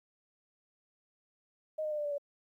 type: tone with pitch steps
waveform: sine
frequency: 622.3 / 612 / 601.8 / 591.8 / 582 / 572.3 Hz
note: D#5 / D#5 / D5 / D5 / D5 / D5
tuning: 0 / -29 / +42 / +13 / -16 / -45 cents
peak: -32 dBFS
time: 1.78-2.182 s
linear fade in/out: 10 ms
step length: 67 ms
effects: 12-bit